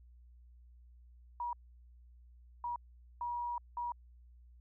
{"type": "tone bursts at uneven times", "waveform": "sine", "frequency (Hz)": 959, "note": "A#5", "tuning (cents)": 49, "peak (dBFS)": -35, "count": 4, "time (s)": [[1.4, 1.53], [2.64, 2.76], [3.21, 3.58], [3.77, 3.92]], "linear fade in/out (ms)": 2, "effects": ["added 60 Hz sine -56 dBFS peak until 4.6 s"]}